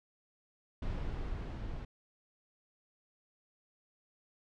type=noise with level ramp; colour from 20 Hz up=brown; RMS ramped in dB=-36 to -41 dBFS; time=0.82-1.85 s; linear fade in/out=5 ms; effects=low-pass 4000 Hz 12 dB/octave